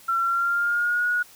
sine tone with pitch glide, 1356 to 1453.3 Hz, E6 to F#6, +49 to -31 cents, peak -20 dBFS, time 0.08-1.23 s, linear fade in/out 10 ms, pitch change +120 cents, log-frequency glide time 0.18-1.07 s, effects white hiss -50 dBFS RMS until 1.35 s

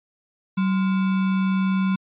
sine tone with sample-and-hold, 190 Hz, F#3, 46 cents sharp, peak -18 dBFS, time 0.57-1.96 s, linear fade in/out 10 ms, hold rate 1225 Hz, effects resampled to 8000 Hz

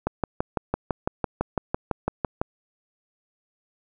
click train, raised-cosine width 1 ms, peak -9 dBFS, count 15, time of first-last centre 0.07-2.415 s, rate 5.97 Hz, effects none

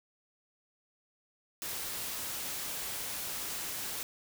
white noise, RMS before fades -38 dBFS, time 1.62-4.03 s, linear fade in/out 0 ms, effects none

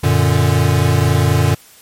square chord, Gb augmented, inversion none, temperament equal, 92.5 / 116.54 / 146.83 Hz, Gb2 / Bb2 / D3, 0 / 0 / 0 cents, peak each -16 dBFS, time 0.03-1.55 s, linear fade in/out 10 ms, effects white hiss -44 dBFS RMS until 1.81 s + MP3 64 kbps

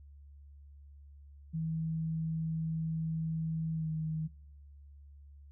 sine tone with pitch glide, 161.1 to 157.88 Hz, E3 to D#3, -39 to +26 cents, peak -32 dBFS, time 1.53-4.28 s, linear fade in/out 20 ms, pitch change -35 cents, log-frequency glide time 3.74-3.88 s, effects noise-tail reverb RT60 0.8 s tail -22 dB re dry + added 71 Hz sine -51 dBFS peak until 5.51 s

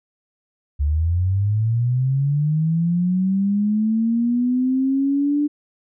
sine linear sweep, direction up, 69.8 to 296.2 Hz, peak -16 dBFS, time 0.79-5.48 s, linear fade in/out 20 ms, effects none

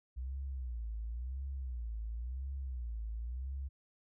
sine tone with vibrato, 60.9 Hz, B1, 24 cents flat, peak -37 dBFS, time 0.16-3.69 s, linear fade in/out 20 ms, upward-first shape sine, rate 0.95 Hz, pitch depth 190 cents each way, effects none

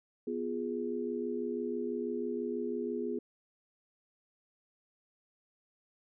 sine chord, F diminished, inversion second, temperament equal, 246.9 / 349.2 / 415.3 Hz, Cb4 / F4 / Ab4, 0 / 0 / 0 cents, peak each -37 / -38 / -36 dBFS, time 0.27-3.19 s, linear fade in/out 5 ms, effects none

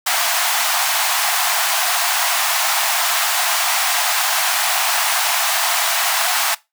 pink high-pass noise, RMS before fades -18 dBFS, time 0.06-6.55 s, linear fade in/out 10 ms, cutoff 660 Hz, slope 96 dB/octave, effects noise-tail reverb RT60 0.2 s tail -19 dB re dry

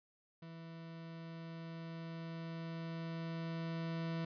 40% pulse tone with level ramp, 164.81 Hz, E3, in tune, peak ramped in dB -48 to -36 dBFS, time 0.42-4.25 s, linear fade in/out 5 ms, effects resampled to 11025 Hz

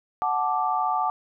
sine chord, D major, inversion first, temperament equal with one note detuned, 740 / 873.9 / 1174.7 Hz, F#5 / A5 / D6, 0 / -12 / 0 cents, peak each -26 dBFS, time 0.22-1.1 s, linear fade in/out 0 ms, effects none

